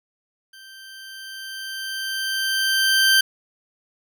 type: tone with level ramp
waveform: 20% pulse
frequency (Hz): 1563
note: G6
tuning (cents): -6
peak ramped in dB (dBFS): -38 to -8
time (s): 0.53-3.21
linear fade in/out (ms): 5
effects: none